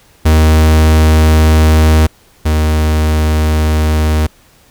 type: tone pair in turn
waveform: 45% pulse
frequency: 78.3 / 77.45 Hz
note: D#2 / D#2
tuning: +11 / -7 cents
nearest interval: unison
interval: 18 cents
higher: first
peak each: -5 / -9 dBFS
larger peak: first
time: 0.25-2.07 / 2.45-4.27 s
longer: neither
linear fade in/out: 10 ms
effects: pink hiss -47 dBFS RMS until 4.7 s